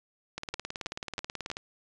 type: two click trains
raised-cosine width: 0.2 ms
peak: -16 / -18 dBFS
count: 4 / 23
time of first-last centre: 0.54-1.502 / 0.38-1.569 s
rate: 3.12 / 18.5 Hz
effects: resampled to 22050 Hz